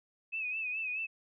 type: tone with vibrato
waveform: sine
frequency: 2563 Hz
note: E7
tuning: 49 cents flat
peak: -33 dBFS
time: 0.32-1.07 s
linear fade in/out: 20 ms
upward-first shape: sine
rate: 4.7 Hz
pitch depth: 69 cents each way
effects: none